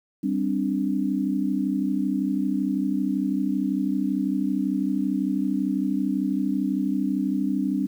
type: chord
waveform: sine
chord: G suspended fourth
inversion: none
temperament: just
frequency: 196 / 261.3 / 294 Hz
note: G3 / C4 / D4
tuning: 0 / -2 / +2 cents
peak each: -26 dBFS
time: 0.23-7.87 s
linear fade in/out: 10 ms
effects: 9-bit